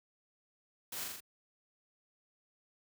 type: noise with echo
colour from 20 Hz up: white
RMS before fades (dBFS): -42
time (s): 0.92-1.04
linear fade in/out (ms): 5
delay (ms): 41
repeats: 4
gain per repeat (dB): -2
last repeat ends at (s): 1.204
effects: high-pass 80 Hz 12 dB/octave